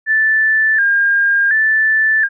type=tone with vibrato; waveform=sine; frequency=1683 Hz; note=G#6; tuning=23 cents sharp; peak=-10 dBFS; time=0.06-2.29 s; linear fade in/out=50 ms; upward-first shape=square; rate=0.69 Hz; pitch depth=75 cents each way; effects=none